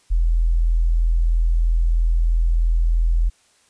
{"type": "tone", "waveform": "sine", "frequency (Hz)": 41.54, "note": "E1", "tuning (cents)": 14, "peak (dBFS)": -14, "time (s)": [0.1, 3.3], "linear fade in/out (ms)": 20, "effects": ["white hiss -58 dBFS RMS until 3.69 s", "resampled to 22050 Hz"]}